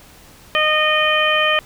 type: harmonic tone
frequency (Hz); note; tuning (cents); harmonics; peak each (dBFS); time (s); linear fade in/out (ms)
615; D#5; -20; 1 / 2 / 3 / 4 / 5; -20 / -20 / -20 / -20 / -20; 0.55-1.59; 0
effects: pink hiss -45 dBFS RMS until 1.65 s